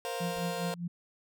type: chord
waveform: sawtooth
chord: Bb suspended second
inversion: none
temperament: just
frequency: 466.2 / 524.4 / 699.2 Hz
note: Bb4 / C5 / F5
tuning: 0 / +4 / +2 cents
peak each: -34 dBFS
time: 0.05-0.74 s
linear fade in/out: 0 ms
type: tone with tremolo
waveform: sine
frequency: 173.1 Hz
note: F3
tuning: 15 cents flat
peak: -31 dBFS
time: 0.2-0.88 s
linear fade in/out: 10 ms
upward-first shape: sine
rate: 4.9 Hz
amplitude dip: 80%
type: noise with exponential growth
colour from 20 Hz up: brown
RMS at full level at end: -40 dBFS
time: 0.31-0.39 s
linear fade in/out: 1 ms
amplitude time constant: 16 ms
effects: none